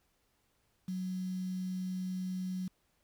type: tone with quantisation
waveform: sine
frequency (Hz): 185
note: F#3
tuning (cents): 0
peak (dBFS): -34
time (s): 0.88-2.68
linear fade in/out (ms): 5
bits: 9
effects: pink hiss -75 dBFS RMS until 3.03 s